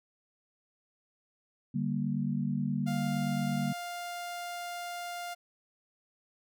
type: chord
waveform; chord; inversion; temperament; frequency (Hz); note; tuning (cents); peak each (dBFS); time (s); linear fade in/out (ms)
sine; G minor; second; just; 147 / 196 / 235.2; D3 / G3 / Bb3; +2 / 0 / +16; -33; 1.74-3.73; 10
type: tone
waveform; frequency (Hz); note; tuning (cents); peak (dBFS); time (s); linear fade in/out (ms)
sawtooth; 701; F5; +6; -33; 2.86-5.35; 20
effects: none